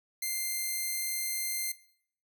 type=tone; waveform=5% pulse; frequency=2093 Hz; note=C7; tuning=in tune; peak=-21 dBFS; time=0.22-1.72 s; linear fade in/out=5 ms; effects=noise-tail reverb RT60 0.6 s tail -18 dB re dry